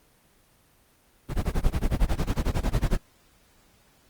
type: noise with tremolo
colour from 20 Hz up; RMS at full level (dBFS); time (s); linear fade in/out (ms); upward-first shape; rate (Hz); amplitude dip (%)
brown; -21; 1.28-3; 50; sine; 11; 95
effects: pink hiss -61 dBFS RMS until 4.09 s + Opus 24 kbps